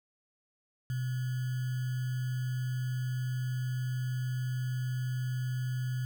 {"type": "tone with sample-and-hold", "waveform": "sine", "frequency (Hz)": 126.7, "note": "B2", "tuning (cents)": 45, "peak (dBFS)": -30, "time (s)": [0.9, 6.05], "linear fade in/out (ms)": 0, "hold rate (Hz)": 1575, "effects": []}